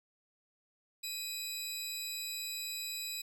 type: tone pair together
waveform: 20% pulse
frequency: 2489 / 3954 Hz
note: D#7 / B7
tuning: 0 / +1 cents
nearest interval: minor sixth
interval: 801 cents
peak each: -39 / -33 dBFS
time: 1.03-3.22 s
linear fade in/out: 10 ms
effects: none